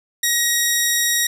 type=tone; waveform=10% pulse; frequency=1893 Hz; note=A#6; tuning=26 cents sharp; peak=-7 dBFS; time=0.23-1.27 s; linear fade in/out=5 ms; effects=none